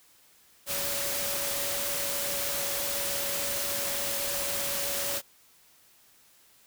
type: tone in noise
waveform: sine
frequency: 564 Hz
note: C#5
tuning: 30 cents sharp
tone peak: -38 dBFS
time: 0.66-5.22 s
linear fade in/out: 50 ms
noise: white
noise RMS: -31 dBFS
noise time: 0.66-5.22 s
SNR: -10 dB
effects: white hiss -60 dBFS RMS until 6.66 s